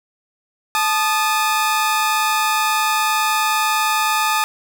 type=tone pair together; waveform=sawtooth; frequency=870 / 1230.4 Hz; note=A5 / D#6; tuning=-20 / -20 cents; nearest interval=tritone; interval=600 cents; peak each=-15 dBFS; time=0.75-4.44 s; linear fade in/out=0 ms; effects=none